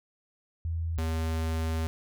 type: tone pair in turn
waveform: sine / square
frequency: 82.6 / 80.67 Hz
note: E2 / E2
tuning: +4 / -37 cents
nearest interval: unison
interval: 41 cents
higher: first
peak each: -28 dBFS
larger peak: neither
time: 0.65-0.98 / 0.98-1.87 s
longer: second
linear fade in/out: 0 ms
effects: none